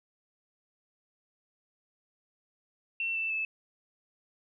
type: tone with pitch steps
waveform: sine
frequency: 2701 / 2659 / 2618 Hz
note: E7 / E7 / E7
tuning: +42 / +14 / -13 cents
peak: -29 dBFS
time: 3-3.45 s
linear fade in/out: 2 ms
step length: 150 ms
effects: none